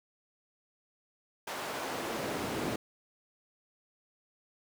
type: noise with high-pass filter sweep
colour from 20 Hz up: brown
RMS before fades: -36 dBFS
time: 1.47-2.76 s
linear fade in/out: 5 ms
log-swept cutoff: 710 to 220 Hz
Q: 0.82
effects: none